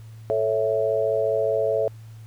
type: chord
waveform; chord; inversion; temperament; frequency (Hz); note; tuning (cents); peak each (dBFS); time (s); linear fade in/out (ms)
sine; A major; none; equal; 440 / 554.4 / 659.3; A4 / C#5 / E5; 0 / 0 / 0; -24; 0.3-1.88; 0
effects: added 111 Hz sine -39 dBFS peak until 2.26 s + pink hiss -57 dBFS RMS until 2.26 s